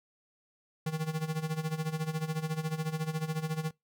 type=tone with tremolo; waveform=square; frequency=157.7 Hz; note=D#3; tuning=24 cents sharp; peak=-29 dBFS; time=0.86-3.71 s; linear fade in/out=5 ms; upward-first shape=sine; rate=14 Hz; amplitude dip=80%; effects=noise-tail reverb RT60 0.2 s tail -24 dB re dry